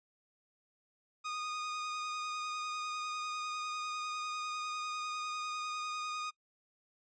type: tone with vibrato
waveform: sawtooth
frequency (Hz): 1236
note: D#6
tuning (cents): -12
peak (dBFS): -33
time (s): 1.24-6.31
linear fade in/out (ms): 20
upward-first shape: triangle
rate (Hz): 10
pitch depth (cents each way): 16
effects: noise-tail reverb RT60 0.1 s tail -23 dB re dry + resampled to 16000 Hz